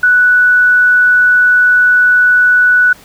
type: tone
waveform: sine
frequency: 1480 Hz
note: F#6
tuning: in tune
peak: -5 dBFS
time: 0.03-2.93 s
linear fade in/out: 5 ms
effects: pink hiss -40 dBFS RMS until 3.04 s